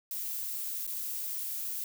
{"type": "noise with dropouts", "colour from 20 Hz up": "violet", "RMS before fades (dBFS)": -36, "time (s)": [0.11, 1.84], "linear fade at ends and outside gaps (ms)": 2, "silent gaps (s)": [0.868, 0.875], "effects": []}